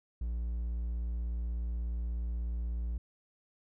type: tone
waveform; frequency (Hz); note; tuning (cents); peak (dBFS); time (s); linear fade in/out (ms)
triangle; 58.27; A#1; 0; -30; 0.21-2.98; 5
effects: none

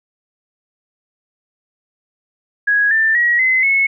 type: tone with pitch steps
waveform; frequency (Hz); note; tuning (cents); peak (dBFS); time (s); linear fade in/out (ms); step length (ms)
sine; 1661.2 / 1780.4 / 1908.2 / 2045 / 2192; G#6 / A6 / A#6 / C7 / C#7; 0 / +20 / +40 / -40 / -20; -11; 2.67-3.87; 10; 240
effects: none

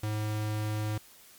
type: tone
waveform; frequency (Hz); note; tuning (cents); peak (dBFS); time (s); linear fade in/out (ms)
square; 106.8; G#2; +49; -30; 0.03-0.98; 5
effects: white hiss -55 dBFS RMS until 1.38 s + MP3 96 kbps

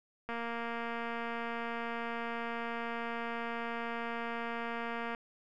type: click train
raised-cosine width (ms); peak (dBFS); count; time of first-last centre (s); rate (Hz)
0.5; -24; 1133; 0.29-5.148; 233
effects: none

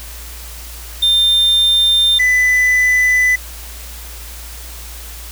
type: tone pair in turn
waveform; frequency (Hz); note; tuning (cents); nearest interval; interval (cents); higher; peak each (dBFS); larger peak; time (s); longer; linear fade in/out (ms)
triangle; 3600 / 1997.8; A7 / B6; +39 / +19; minor seventh; 1020; first; -8; neither; 1.02-2.19 / 2.19-3.36; neither; 10
effects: added 58 Hz sine -31 dBFS peak until 5.31 s + white hiss -34 dBFS RMS until 5.31 s

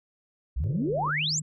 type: exponential sweep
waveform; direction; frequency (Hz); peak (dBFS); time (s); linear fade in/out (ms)
sine; up; 55 to 7902; -25; 0.56-1.4; 10
type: tone with pitch glide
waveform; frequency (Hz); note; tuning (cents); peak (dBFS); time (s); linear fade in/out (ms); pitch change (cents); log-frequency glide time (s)
sine; 150 to 154.4; D3 to D#3; +37 to -13; -32; 0.6-1.42; 5; +50; 1.15-1.24
type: low-pass noise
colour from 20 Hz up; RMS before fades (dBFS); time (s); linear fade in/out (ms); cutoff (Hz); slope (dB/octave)
white; -43; 0.64-1.11; 0; 570; 96
effects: none

